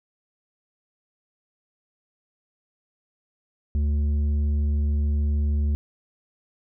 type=tone with tanh clipping; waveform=sine; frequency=73.42 Hz; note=D2; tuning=in tune; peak=-21 dBFS; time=3.75-5.75 s; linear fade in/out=0 ms; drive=7 dB; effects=none